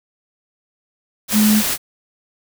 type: tone in noise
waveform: sine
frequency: 213.2 Hz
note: G#3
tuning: 46 cents sharp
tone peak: -11 dBFS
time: 1.32-1.63 s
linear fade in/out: 50 ms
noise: white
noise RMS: -20 dBFS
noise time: 1.28-1.78 s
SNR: +6 dB
effects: none